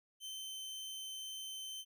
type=tone; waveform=sawtooth; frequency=3086 Hz; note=G7; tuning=28 cents flat; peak=-40 dBFS; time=0.2-1.85 s; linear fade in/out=50 ms; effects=none